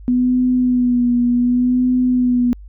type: tone with vibrato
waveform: sine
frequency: 246.9 Hz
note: B3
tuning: in tune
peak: -12 dBFS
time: 0.08-2.53 s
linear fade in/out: 0 ms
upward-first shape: sine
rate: 0.67 Hz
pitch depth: 35 cents each way
effects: added 50 Hz sine -34 dBFS peak until 2.68 s